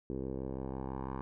10% pulse tone with low-pass filter sweep, 66 Hz, C2, 16 cents sharp, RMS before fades -39 dBFS, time 0.1-1.21 s, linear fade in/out 0 ms, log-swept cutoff 410 to 1100 Hz, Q 2.4, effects none

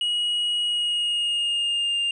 triangle tone with pitch glide, 2900 to 2803 Hz, F#7 to F7, -35 to +6 cents, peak -20 dBFS, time 0.01-2.11 s, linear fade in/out 2 ms, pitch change -59 cents, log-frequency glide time 0.65-2 s, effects resampled to 24000 Hz

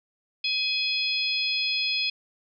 harmonic tone, 840 Hz, G#5, 19 cents sharp, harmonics 3 / 4 / 5 / 6, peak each -28 / -29 / -30 / -31 dBFS, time 0.44-2.1 s, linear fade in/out 5 ms, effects none

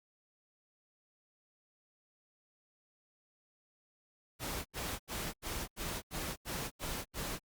pink noise bursts, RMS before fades -39 dBFS, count 9, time 4.39-7.394 s, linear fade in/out 50 ms, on 260 ms, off 83 ms, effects Opus 48 kbps

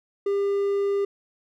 triangle tone, 400 Hz, G4, 35 cents sharp, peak -19 dBFS, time 0.26-1.05 s, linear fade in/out 5 ms, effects none

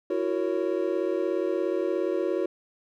triangle chord, F# dominant seventh, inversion third, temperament just, 333 / 370 / 462.5 / 555 Hz, E4 / F#4 / A#4 / C#5, +18 / 0 / -14 / +2 cents, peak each -28 / -26 / -30 / -29 dBFS, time 0.1-2.46 s, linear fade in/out 5 ms, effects none

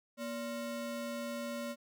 square ring-modulated tone, 406.5 Hz, G#4, 37 cents flat, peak -35 dBFS, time 0.17-1.76 s, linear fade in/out 50 ms, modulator 168 Hz, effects none

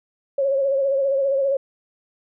sine tone with vibrato, 547 Hz, C#5, 23 cents flat, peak -17 dBFS, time 0.38-1.57 s, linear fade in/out 5 ms, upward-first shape sine, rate 15 Hz, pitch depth 48 cents each way, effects none

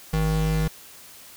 square tone pair together, 52.79 / 158.2 Hz, G#1 / D#3, +29 / +29 cents, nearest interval octave + perfect fifth, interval 1900 cents, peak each -25 dBFS, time 0.13-0.68 s, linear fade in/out 5 ms, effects white hiss -46 dBFS RMS until 1.36 s

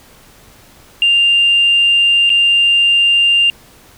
sine tone with dropouts, 2794 Hz, F7, in tune, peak -7 dBFS, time 1.02-3.5 s, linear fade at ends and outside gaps 1 ms, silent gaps 2.294-2.301 s, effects tanh soft clip ceiling -3 dBFS + pink hiss -44 dBFS RMS until 3.97 s

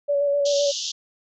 sine tone with vibrato, 570 Hz, C#5, 48 cents sharp, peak -18 dBFS, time 0.08-0.72 s, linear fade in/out 20 ms, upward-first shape square, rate 7.8 Hz, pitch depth 17 cents each way
white band-pass noise, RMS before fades -29 dBFS, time 0.45-0.92 s, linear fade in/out 10 ms, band 2900 to 6700 Hz, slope 96 dB/octave
effects none

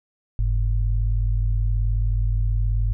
sine tone pair together, 47.31 / 106.2 Hz, F#1 / G#2, +39 / +39 cents, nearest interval octave + major second, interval 1400 cents, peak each -19 / -24 dBFS, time 0.39-2.93 s, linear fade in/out 0 ms, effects none

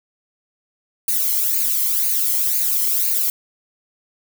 violet noise with flanger, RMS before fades -19 dBFS, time 1.08-3.3 s, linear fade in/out 2 ms, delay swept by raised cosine 0.44 to 0.97 ms, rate 2 Hz, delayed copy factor +0.7, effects none

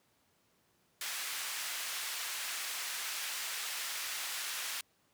pink band-pass noise, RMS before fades -39 dBFS, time 1.01-4.81 s, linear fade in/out 2 ms, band 1600 to 16000 Hz, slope 12 dB/octave, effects pink hiss -72 dBFS RMS until 5.13 s + high-pass 100 Hz 12 dB/octave

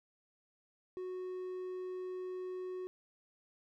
triangle tone, 368.1 Hz, F#4, 9 cents flat, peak -37 dBFS, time 0.97-2.87 s, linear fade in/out 0 ms, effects none

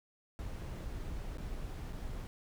brown noise with dropouts, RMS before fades -41 dBFS, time 0.39-2.27 s, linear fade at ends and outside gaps 0 ms, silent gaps 1.372-1.383 / 1.745-1.749 / 1.925-1.931 s, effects none

